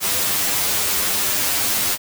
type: noise with comb filter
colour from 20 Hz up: white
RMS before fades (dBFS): -20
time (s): 0-1.98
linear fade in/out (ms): 50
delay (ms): 10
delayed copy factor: +0.7
effects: none